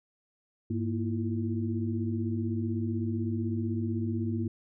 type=tone cluster; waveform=sine; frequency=102.4 / 233.5 / 325.3 / 341.2 Hz; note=G#2 / A#3 / E4 / F4; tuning=-24 / +3 / -23 / -40 cents; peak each=-31 / -32 / -38 / -38 dBFS; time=0.7-4.48 s; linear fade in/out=5 ms; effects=none